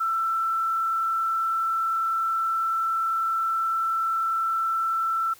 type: tone with frequency modulation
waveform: sine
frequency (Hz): 1335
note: E6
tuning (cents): +22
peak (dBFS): -22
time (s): 0-5.34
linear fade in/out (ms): 10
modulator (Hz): 39.1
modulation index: 0.34
effects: white hiss -52 dBFS RMS until 5.39 s